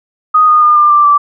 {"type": "tone with pitch steps", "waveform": "sine", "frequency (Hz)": [1244.5, 1228.1, 1211.9, 1195.9, 1180.1, 1164.5], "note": ["D#6", "D#6", "D#6", "D6", "D6", "D6"], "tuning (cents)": [0, -23, -46, 31, 8, -15], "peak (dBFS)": -4, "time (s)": [0.34, 1.18], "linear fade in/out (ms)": 10, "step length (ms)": 140, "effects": []}